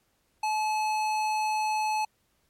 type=tone with tanh clipping; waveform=sine; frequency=860 Hz; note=A5; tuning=40 cents flat; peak=-27 dBFS; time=0.43-2.05 s; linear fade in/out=5 ms; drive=18 dB; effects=pink hiss -71 dBFS RMS until 2.49 s + MP3 64 kbps